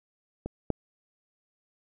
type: clicks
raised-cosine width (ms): 2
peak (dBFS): -20 / -12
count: 2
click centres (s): 0.46 / 0.703
effects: none

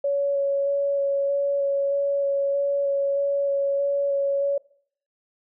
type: tone with vibrato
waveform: sine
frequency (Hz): 560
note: C#5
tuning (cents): +18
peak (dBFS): -20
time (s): 0.04-4.58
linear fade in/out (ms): 5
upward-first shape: square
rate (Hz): 1.6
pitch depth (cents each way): 8
effects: noise-tail reverb RT60 0.6 s tail -22 dB re dry

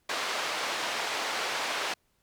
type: band-pass noise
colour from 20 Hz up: pink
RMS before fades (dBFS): -32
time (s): 0.09-1.94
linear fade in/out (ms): 5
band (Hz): 660 to 4900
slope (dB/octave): 12
effects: pink hiss -72 dBFS RMS until 2.22 s

